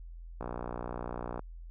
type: click train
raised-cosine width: 1 ms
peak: -23 dBFS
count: 60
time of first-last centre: 0.41-1.393 s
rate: 60 Hz
effects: added 42 Hz sine -43 dBFS peak until 1.7 s

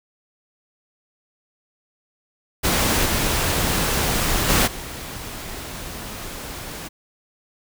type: noise with level steps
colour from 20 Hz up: pink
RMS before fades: -19 / -21 / -17 / -33 dBFS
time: 2.63-6.89 s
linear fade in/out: 20 ms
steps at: 3.04 / 4.48 / 4.66 s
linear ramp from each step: 20 ms
effects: none

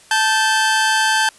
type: tone pair together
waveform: sawtooth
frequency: 875 / 1559.1 Hz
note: A5 / G6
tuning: -10 / -10 cents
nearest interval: minor seventh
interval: 1000 cents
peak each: -13 dBFS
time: 0.11-1.29 s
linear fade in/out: 2 ms
effects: white hiss -47 dBFS RMS until 1.38 s + resampled to 24000 Hz

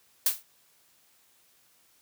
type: noise with exponential decay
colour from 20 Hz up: blue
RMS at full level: -19 dBFS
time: 0.26-0.43 s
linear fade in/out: 5 ms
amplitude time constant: 36 ms
effects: white hiss -64 dBFS RMS until 2.01 s + high-pass 60 Hz 12 dB/octave

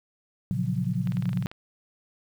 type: chord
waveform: sine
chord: Gb major seventh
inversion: first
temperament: equal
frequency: 116.54 / 138.59 / 174.61 / 185 Hz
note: Bb2 / Db3 / F3 / Gb3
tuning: 0 / 0 / 0 / 0 cents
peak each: -30 dBFS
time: 0.51-1.46 s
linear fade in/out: 0 ms
type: clicks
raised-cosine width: 0.3 ms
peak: -25 dBFS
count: 11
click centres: 1.073 / 1.121 / 1.17 / 1.224 / 1.256 / 1.292 / 1.331 / 1.373 / 1.425 / 1.469 / 1.515 s
effects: 9-bit

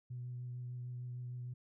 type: tone with vibrato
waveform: sine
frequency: 123.47 Hz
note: B2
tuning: in tune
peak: -40 dBFS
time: 0.1-1.54 s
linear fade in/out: 10 ms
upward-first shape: triangle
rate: 6.6 Hz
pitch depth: 16 cents each way
effects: tanh soft clip ceiling -36 dBFS

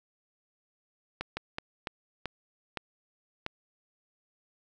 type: slowing click train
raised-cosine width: 0.3 ms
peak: -17 dBFS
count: 7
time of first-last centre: 1.21-3.464 s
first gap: 160 ms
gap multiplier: 1.34
effects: none

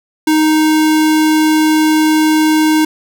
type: tone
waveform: square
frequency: 311.1 Hz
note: D#4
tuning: in tune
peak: -9 dBFS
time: 0.27-2.85 s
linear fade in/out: 5 ms
effects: none

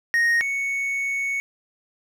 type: tone pair in turn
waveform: triangle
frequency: 1864.7 / 2218 Hz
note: A#6 / C#7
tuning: 0 / 0 cents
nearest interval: minor third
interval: 300 cents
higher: second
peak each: -15 / -21 dBFS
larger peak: first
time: 0.14-0.41 / 0.41-1.4 s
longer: second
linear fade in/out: 0 ms
effects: none

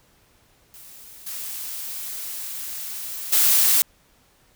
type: noise with level steps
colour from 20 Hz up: blue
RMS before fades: -44 / -32 / -17 dBFS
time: 0.74-3.82 s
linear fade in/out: 0 ms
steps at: 1.26 / 3.32 s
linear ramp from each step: 10 ms
effects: pink hiss -59 dBFS RMS until 4.55 s

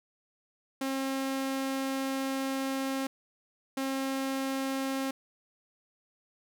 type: tone pair in turn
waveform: sawtooth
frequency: 268.5 / 268.5 Hz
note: C4 / C4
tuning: +45 / +45 cents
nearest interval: unison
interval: 0 cents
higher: neither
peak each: -26 dBFS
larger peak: neither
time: 0.81-3.07 / 3.77-5.11 s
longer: first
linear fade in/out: 5 ms
effects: none

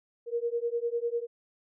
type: beating tone pair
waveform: sine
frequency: 466.2 / 476.2 Hz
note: A#4 / A#4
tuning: 0 / +37 cents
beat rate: 10 Hz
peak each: -31 dBFS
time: 0.26-1.27 s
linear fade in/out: 50 ms
effects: none

